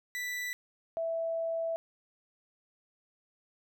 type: tone pair in turn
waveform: 40% pulse / sine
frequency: 1975.5 / 659.2 Hz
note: B6 / E5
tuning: 0 / 0 cents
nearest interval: octave + perfect fifth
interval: 1900 cents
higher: first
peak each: -33 / -30 dBFS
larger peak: second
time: 0.15-0.53 / 0.97-1.76 s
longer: second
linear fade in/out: 0 ms
effects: none